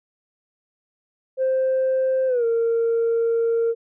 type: tone with pitch glide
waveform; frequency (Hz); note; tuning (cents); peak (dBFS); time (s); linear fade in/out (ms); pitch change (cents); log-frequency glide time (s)
sine; 523.3 to 460.9; C5 to A#4; 0 to -20; -16; 1.37-3.75; 50; -220; 2.27-2.45
effects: tanh soft clip ceiling -15 dBFS